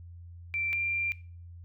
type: tone pair in turn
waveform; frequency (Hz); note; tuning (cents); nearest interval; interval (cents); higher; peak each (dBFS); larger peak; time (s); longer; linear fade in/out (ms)
sine; 2349 / 2375; D7 / D7; 0 / +19; unison; 19; second; -29 / -27; second; 0.54-0.73 / 0.73-1.12; second; 0
effects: noise-tail reverb RT60 0.4 s tail -20 dB re dry + added 86 Hz sine -44 dBFS peak until 1.64 s